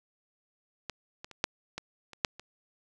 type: clicks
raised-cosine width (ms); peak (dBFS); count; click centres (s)
0.2; -18 / -24 / -30 / -8 / -19 / -29 / -7 / -27; 8; 0.897 / 1.245 / 1.313 / 1.441 / 1.78 / 2.133 / 2.248 / 2.396
effects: none